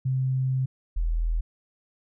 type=tone pair in turn; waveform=sine; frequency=130.81 / 41.13 Hz; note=C3 / E1; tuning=0 / -3 cents; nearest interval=octave + minor sixth; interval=2003 cents; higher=first; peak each=-22 dBFS; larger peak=neither; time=0.05-0.66 / 0.96-1.41 s; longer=first; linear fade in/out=10 ms; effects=none